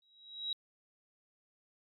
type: tone with exponential growth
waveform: sine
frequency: 3852 Hz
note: B7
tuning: 44 cents flat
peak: -31 dBFS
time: 0.02-0.53 s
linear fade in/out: 2 ms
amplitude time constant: 110 ms
effects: MP3 48 kbps